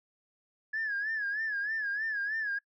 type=tone with vibrato; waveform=sine; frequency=1699 Hz; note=G#6; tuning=39 cents sharp; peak=-29 dBFS; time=0.73-2.59 s; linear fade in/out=10 ms; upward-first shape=sine; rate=3.2 Hz; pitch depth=100 cents each way; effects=noise-tail reverb RT60 0.1 s tail -23 dB re dry + tanh soft clip ceiling -26 dBFS